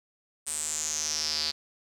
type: tone with band-pass filter sweep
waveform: square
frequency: 76.9 Hz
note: D#2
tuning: 20 cents flat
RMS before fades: -31 dBFS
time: 0.46-1.52 s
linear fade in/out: 20 ms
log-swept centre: 8700 to 4500 Hz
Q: 7.1
effects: none